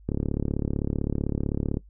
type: click train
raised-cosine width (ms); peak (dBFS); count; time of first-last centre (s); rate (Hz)
3; -13; 61; 0.09-1.771; 35.7
effects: noise-tail reverb RT60 0.1 s tail -18 dB re dry + added 50 Hz sine -48 dBFS peak until 1.89 s